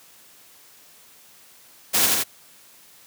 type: noise with echo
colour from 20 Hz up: white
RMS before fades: -19 dBFS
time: 1.93-2.07 s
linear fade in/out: 20 ms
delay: 85 ms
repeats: 2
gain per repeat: -2 dB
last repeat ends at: 2.24 s
effects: white hiss -51 dBFS RMS until 3.06 s + high-pass 100 Hz 12 dB/octave